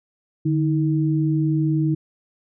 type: tone pair together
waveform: sine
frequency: 150 / 317.8 Hz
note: D3 / D#4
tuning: +37 / +37 cents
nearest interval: octave + minor second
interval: 1300 cents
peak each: -19 / -21 dBFS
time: 0.45-1.95 s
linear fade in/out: 10 ms
effects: none